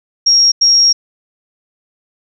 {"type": "tone bursts at uneven times", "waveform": "sine", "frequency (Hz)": 5588, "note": "F8", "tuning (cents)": 0, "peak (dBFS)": -6, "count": 2, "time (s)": [[0.26, 0.52], [0.61, 0.93]], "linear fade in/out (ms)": 10, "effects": []}